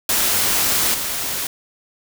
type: noise with level steps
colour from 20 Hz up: white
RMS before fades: -18 / -24 dBFS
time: 0.09-1.47 s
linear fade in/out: 2 ms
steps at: 0.94 s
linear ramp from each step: 5 ms
effects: none